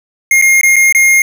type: tone with dropouts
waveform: square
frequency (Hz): 2133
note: C7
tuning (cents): +33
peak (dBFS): -6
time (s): 0.31-1.22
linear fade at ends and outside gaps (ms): 2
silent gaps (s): 0.415-0.422 / 0.612-0.632 / 0.759-0.764 / 0.925-0.948
effects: none